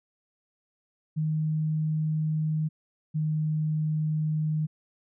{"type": "tone pair in turn", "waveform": "sine", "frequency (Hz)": [155.56, 154.66], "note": ["D#3", "D#3"], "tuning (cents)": [0, -10], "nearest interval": "unison", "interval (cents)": 10, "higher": "first", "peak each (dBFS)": -24, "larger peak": "neither", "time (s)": [[1.16, 2.69], [3.14, 4.67]], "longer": "neither", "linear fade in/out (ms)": 20, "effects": []}